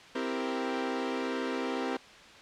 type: chord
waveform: sawtooth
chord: C dominant seventh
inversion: none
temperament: equal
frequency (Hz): 261.6 / 329.6 / 392 / 466.2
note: C4 / E4 / G4 / Bb4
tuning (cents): 0 / 0 / 0 / 0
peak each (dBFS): -30 / -35 / -33 / -33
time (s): 0.15-1.97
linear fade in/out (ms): 5
effects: white hiss -51 dBFS RMS until 2.41 s + low-pass 4000 Hz 12 dB/octave